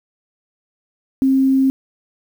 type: tone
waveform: sine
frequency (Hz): 266.8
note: C4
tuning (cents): +34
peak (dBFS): -11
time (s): 1.22-1.7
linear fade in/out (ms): 0
effects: 7-bit